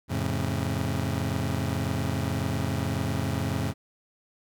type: chord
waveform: 25% pulse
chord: F augmented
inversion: none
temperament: just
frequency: 87.31 / 109.13 / 136.42 Hz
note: F2 / A2 / C#3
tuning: 0 / -14 / -27 cents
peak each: -27 dBFS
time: 0.08-3.74 s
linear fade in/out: 50 ms
effects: none